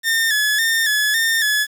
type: tone with vibrato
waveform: sawtooth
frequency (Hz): 1760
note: A6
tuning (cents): 0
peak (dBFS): -12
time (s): 0.03-1.67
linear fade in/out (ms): 50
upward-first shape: square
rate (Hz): 1.8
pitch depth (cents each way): 54
effects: 7-bit